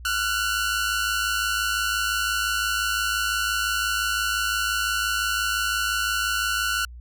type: tone pair together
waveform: sawtooth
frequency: 1374.2 / 1480 Hz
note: F6 / F#6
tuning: -28 / 0 cents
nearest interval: minor second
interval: 128 cents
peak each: -23 / -21 dBFS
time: 0.05-6.85 s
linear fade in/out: 2 ms
effects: added 60 Hz sine -38 dBFS peak until 7 s